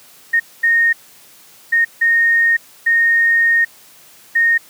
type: tone bursts at uneven times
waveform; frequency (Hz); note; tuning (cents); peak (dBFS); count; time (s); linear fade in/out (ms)
sine; 1849; A#6; -15; -10; 6; 0.33-0.4 / 0.63-0.93 / 1.72-1.85 / 2.01-2.57 / 2.86-3.65 / 4.35-4.58; 10
effects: white hiss -45 dBFS RMS until 4.69 s + high-pass 100 Hz 12 dB/octave